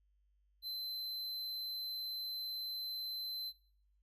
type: tone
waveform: square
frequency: 4069 Hz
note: C8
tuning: 49 cents flat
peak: -40 dBFS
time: 0.62-3.53 s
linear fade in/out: 50 ms
effects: noise-tail reverb RT60 0.6 s tail -21 dB re dry + added 50 Hz sine -70 dBFS peak until 4.02 s